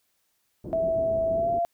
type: low-pass noise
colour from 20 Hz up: white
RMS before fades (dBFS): -37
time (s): 0.64-1.59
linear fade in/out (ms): 5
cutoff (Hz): 430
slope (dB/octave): 24
type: tone with pitch glide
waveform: sine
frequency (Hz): 655 to 686.8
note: E5 to F5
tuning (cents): -11 to -29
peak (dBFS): -22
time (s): 0.73-1.65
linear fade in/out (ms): 0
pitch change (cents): +82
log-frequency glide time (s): 1.33-1.51
effects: white hiss -72 dBFS RMS until 1.73 s